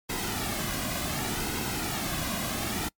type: noise with flanger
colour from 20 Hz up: pink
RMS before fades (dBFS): -31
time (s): 0.09-2.89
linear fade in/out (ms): 10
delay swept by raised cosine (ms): 1.7 to 2.25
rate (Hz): 0.67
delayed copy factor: -0.6
effects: noise-tail reverb RT60 0.1 s tail -25 dB re dry + MP3 96 kbps